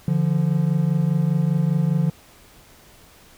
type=tone pair together; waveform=triangle; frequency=146.83 / 171.81 Hz; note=D3 / F3; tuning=0 / -28 cents; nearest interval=minor third; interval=272 cents; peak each=-18 dBFS; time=0.08-2.1 s; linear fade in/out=2 ms; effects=pink hiss -50 dBFS RMS until 3.37 s